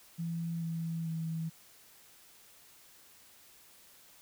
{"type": "tone with pitch steps", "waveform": "sine", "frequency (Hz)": [167.1, 164.8, 162.53], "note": ["E3", "E3", "E3"], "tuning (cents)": [24, 0, -24], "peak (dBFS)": -33, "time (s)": [0.18, 1.5], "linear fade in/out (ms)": 20, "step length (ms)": 440, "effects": ["white hiss -59 dBFS RMS until 4.21 s"]}